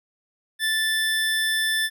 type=tone; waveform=25% pulse; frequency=1760 Hz; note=A6; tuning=in tune; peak=-17 dBFS; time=0.59-1.9 s; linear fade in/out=50 ms; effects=none